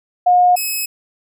sine / 5% pulse tone pair in turn, 718 / 2565 Hz, F5 / E7, +48 / -48 cents, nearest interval octave + minor seventh, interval 2204 cents, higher second, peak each -8 / -10 dBFS, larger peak first, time 0.26-0.56 / 0.56-0.86 s, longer neither, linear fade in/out 10 ms, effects none

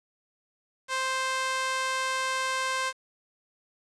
sawtooth tone with high-pass filter, 523.3 Hz, C5, in tune, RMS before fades -29 dBFS, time 0.88-2.93 s, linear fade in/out 50 ms, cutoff 1100 Hz, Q 1.3, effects resampled to 22050 Hz + 8-bit

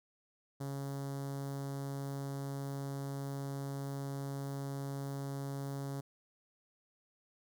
sawtooth tone with notch filter, 138.59 Hz, C#3, in tune, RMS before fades -40 dBFS, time 0.6-6.01 s, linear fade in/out 10 ms, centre 2500 Hz, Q 0.58, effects none

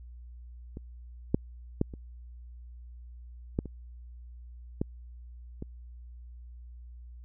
clicks, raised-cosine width 3 ms, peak -27 / -10 / -12 / -29 / -14 / -27 / -15 / -24 dBFS, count 8, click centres 0.771 / 1.345 / 1.814 / 1.938 / 3.589 / 3.657 / 4.815 / 5.624 s, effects added 60 Hz sine -44 dBFS peak until 7.24 s

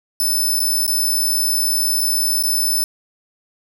5% pulse tone with dropouts, 5274 Hz, E8, in tune, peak -10 dBFS, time 0.2-2.84 s, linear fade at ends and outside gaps 1 ms, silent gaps 0.595-0.602 / 0.865-0.878 / 2.008-2.012 / 2.426-2.436 s, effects none

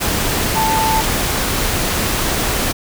sine tone in noise, 883 Hz, A5, 6 cents sharp, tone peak -15 dBFS, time 0.55-1.02 s, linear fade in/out 20 ms, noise pink, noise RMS -18 dBFS, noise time 0-2.73 s, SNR 0 dB, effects none

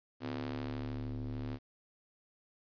sawtooth ring-modulated tone, 73.3 Hz, D2, 3 cents flat, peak -30 dBFS, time 0.2-1.59 s, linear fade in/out 50 ms, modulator 183 Hz, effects resampled to 11025 Hz + 11-bit

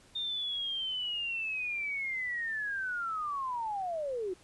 sine linear sweep, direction down, 3653 to 349.2 Hz, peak -32 dBFS, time 0.15-4.34 s, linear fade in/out 10 ms, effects pink hiss -60 dBFS RMS until 4.43 s + resampled to 24000 Hz

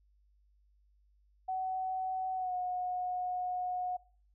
sine tone with pitch glide, 751 to 727.1 Hz, F#5 to F#5, +26 to -30 cents, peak -32 dBFS, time 1.48-3.97 s, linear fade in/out 10 ms, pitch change -56 cents, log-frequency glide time 2.35-2.54 s, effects noise-tail reverb RT60 0.5 s tail -22 dB re dry + added 50 Hz sine -65 dBFS peak until 4.34 s

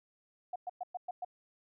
sine tone bursts, 723 Hz, F#5, 40 cents flat, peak -35 dBFS, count 6, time 0.53-1.248 s, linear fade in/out 5 ms, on 28 ms, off 110 ms, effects none

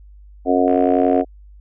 harmonic tone, 90.7 Hz, F#2, 34 cents flat, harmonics 3 / 4 / 5 / 6 / 7 / 8, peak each -17 / -22 / -20 / -25 / -20 / -20 dBFS, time 0.45-1.25 s, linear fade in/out 50 ms
click train, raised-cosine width 0.5 ms, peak -20 dBFS, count 34, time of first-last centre 0.68-1.211 s, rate 62.2 Hz
effects added 50 Hz sine -40 dBFS peak until 1.6 s

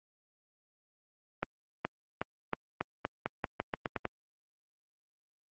accelerating click train, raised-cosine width 0.5 ms, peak -15 dBFS, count 13, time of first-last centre 1.43-4.053 s, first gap 420 ms, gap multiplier 0.87, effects high-pass 100 Hz 12 dB/octave + Opus 24 kbps

